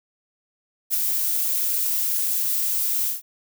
violet noise with ADSR envelope, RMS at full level -19 dBFS, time 0.9-3.22 s, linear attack 42 ms, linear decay 4 ms, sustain -4 dB, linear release 150 ms, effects none

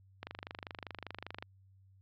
click train, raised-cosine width 0.3 ms, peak -25 dBFS, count 31, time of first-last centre 0.23-1.425 s, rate 25.1 Hz, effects added 96 Hz sine -60 dBFS peak until 2.01 s + low-pass 4000 Hz 12 dB/octave

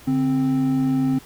triangle tone pair together, 144.96 / 262.5 Hz, D3 / C4, -22 / +6 cents, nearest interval minor seventh, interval 1028 cents, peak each -23 / -16 dBFS, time 0.07-1.19 s, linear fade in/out 10 ms, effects pink hiss -46 dBFS RMS until 1.25 s

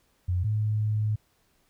sine tone pair in turn, 90 / 107.03 Hz, F#2 / A2, -47 / -47 cents, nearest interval minor third, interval 300 cents, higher second, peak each -23 dBFS, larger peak neither, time 0.28-0.44 / 0.44-1.16 s, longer second, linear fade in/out 10 ms, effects pink hiss -68 dBFS RMS until 1.69 s

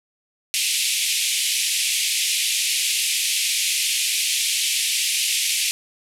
pink band-pass noise, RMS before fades -22 dBFS, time 0.54-5.71 s, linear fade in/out 0 ms, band 2300 to 12000 Hz, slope 48 dB/octave, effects none

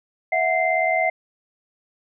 sine tone cluster, 653 / 731 / 2082 Hz, E5 / F#5 / C7, -17 / -21 / -9 cents, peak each -22 dBFS, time 0.32-1.1 s, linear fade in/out 5 ms, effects none

